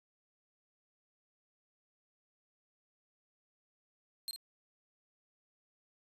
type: tone with echo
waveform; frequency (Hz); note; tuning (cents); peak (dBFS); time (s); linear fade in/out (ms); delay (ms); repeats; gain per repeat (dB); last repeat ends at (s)
sawtooth; 4186; C8; 0; -34; 4.28-4.31; 0; 51; 1; -7; 4.361
effects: resampled to 32000 Hz